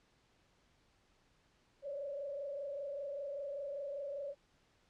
sine tone with frequency modulation, 565 Hz, C#5, 33 cents sharp, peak -39 dBFS, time 1.82-4.35 s, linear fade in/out 50 ms, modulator 25.1 Hz, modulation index 0.99, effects pink hiss -72 dBFS RMS until 4.89 s + low-pass 6000 Hz 12 dB/octave

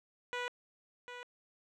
10% pulse tone with echo, 490.5 Hz, B4, 12 cents flat, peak -27 dBFS, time 0.33-0.48 s, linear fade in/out 0 ms, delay 750 ms, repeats 1, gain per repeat -9 dB, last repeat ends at 1.23 s, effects low-pass 4000 Hz 12 dB/octave

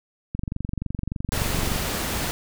click train, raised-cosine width 5 ms, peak -15 dBFS, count 34, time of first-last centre 0.35-1.76 s, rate 23.4 Hz
pink noise, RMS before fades -27 dBFS, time 1.32-2.31 s, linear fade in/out 0 ms
effects none

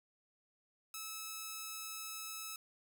5% pulse tone, 1299 Hz, E6, 26 cents flat, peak -31 dBFS, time 0.94-2.56 s, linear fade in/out 2 ms, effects none

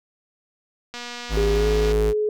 click train, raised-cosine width 0.2 ms, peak -17 dBFS, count 237, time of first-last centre 0.94-1.919 s, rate 241 Hz
square tone, 53.7 Hz, A1, 41 cents flat, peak -21 dBFS, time 1.29-2.14 s, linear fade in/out 50 ms
sine tone with pitch glide, 405.3 to 424.2 Hz, G#4 to G#4, -42 to +37 cents, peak -19 dBFS, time 1.37-2.29 s, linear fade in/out 2 ms, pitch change +79 cents, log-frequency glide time 1.53-1.67 s
effects none

